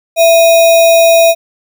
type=tone with sample-and-hold; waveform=sine; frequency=665 Hz; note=E5; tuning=15 cents sharp; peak=-3 dBFS; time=0.16-1.35 s; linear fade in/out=50 ms; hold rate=3150 Hz; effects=none